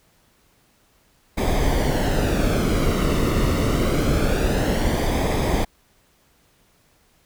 brown noise with flanger, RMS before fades -20 dBFS, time 1.37-5.65 s, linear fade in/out 10 ms, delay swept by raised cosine 0.7 to 1.24 ms, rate 0.25 Hz, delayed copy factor -0.6, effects pink hiss -60 dBFS RMS until 7.25 s

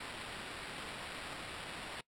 blue noise with sample-and-hold, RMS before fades -45 dBFS, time 0-2.01 s, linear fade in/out 5 ms, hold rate 6300 Hz, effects noise-tail reverb RT60 0.1 s tail -21 dB re dry + low-pass 10000 Hz 12 dB/octave

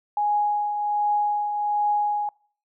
sine tone with tremolo, 830.6 Hz, G#5, in tune, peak -18 dBFS, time 0.17-2.29 s, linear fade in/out 2 ms, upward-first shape triangle, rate 1.3 Hz, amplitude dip 50%, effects noise-tail reverb RT60 0.5 s tail -26 dB re dry

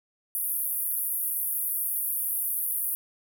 white band-pass noise, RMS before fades -29 dBFS, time 0.35-2.95 s, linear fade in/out 0 ms, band 10000 to 16000 Hz, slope 96 dB/octave, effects none

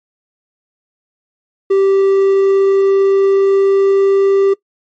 triangle tone with pitch glide, 390 to 392.7 Hz, G4 to G4, -9 to +3 cents, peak -6 dBFS, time 1.7-4.54 s, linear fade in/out 10 ms, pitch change +12 cents, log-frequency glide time 1.91-4.31 s, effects noise-tail reverb RT60 0.1 s tail -21 dB re dry + MP3 32 kbps

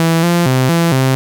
sawtooth tone with pitch steps, 164.8 / 172.5 / 129.6 / 168.3 / 131.7 Hz, E3 / F3 / C3 / E3 / C3, 0 / -21 / -16 / +36 / +12 cents, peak -6 dBFS, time 0-1.15 s, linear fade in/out 0 ms, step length 230 ms, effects none

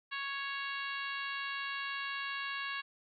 harmonic tone, 554.4 Hz, C#5, in tune, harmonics 2 / 3 / 4 / 5 / 6 / 7 / 8, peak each -42 / -40 / -45 / -43 / -49 / -48 / -52 dBFS, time 0.11-2.82 s, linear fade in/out 20 ms, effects none

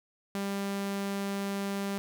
sawtooth tone, 198.4 Hz, G3, 21 cents sharp, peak -27 dBFS, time 0.35-1.98 s, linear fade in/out 0 ms, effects none

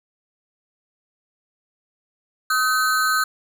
square ring-modulated tone, 1396.9 Hz, F6, in tune, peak -15 dBFS, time 2.5-3.24 s, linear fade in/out 5 ms, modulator 129 Hz, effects none

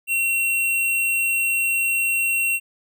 sine tone with sample-and-hold, 2729 Hz, F7, 41 cents flat, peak -18 dBFS, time 0.07-2.6 s, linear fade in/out 50 ms, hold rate 11025 Hz, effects none

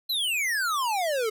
square exponential sweep, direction down, 4177 to 419.8 Hz, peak -25 dBFS, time 0.09-1.3 s, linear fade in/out 10 ms, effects none

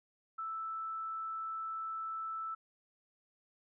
sine tone, 1318.5 Hz, E6, in tune, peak -37 dBFS, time 0.38-2.55 s, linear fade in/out 10 ms, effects none

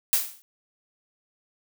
blue noise with exponential decay, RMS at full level -18 dBFS, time 0.13-0.42 s, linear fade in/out 0 ms, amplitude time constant 61 ms, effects none

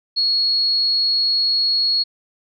sine tone, 4329 Hz, C#8, 42 cents flat, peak -15 dBFS, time 0.16-2.04 s, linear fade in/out 20 ms, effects none

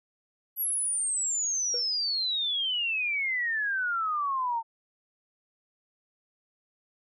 sine exponential sweep, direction down, 11840 to 896 Hz, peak -26 dBFS, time 0.56-4.63 s, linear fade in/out 50 ms
triangle tone with exponential decay, 483.9 Hz, B4, 35 cents flat, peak -29 dBFS, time 1.74-1.9 s, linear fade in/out 2 ms, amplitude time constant 33 ms
effects none

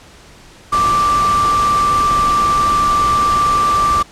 sine tone in noise, 1174.7 Hz, D6, in tune, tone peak -11 dBFS, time 0.72-4.03 s, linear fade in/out 10 ms, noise pink, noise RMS -23 dBFS, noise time 0.72-4.03 s, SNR +9 dB, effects pink hiss -42 dBFS RMS until 4.11 s + low-pass 8000 Hz 12 dB/octave

